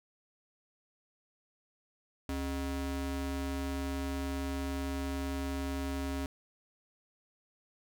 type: ring-modulated tone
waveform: square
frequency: 171.1 Hz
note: F3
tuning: 35 cents flat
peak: -31 dBFS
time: 2.29-6.26 s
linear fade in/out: 0 ms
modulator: 100 Hz
effects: none